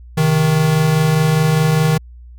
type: tone pair together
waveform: square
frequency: 131.77 / 156.7 Hz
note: C3 / D#3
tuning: +13 / +13 cents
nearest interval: minor third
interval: 300 cents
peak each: -20 / -13 dBFS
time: 0.17-1.98 s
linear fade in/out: 10 ms
effects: added 60 Hz sine -35 dBFS peak until 2.38 s